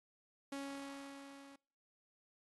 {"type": "tone with level ramp", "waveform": "sawtooth", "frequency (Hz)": 277.2, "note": "C#4", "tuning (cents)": 0, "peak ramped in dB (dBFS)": [-37, -52], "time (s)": [0.52, 1.56], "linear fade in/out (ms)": 5, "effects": ["noise-tail reverb RT60 0.5 s tail -25 dB re dry", "AAC 32 kbps"]}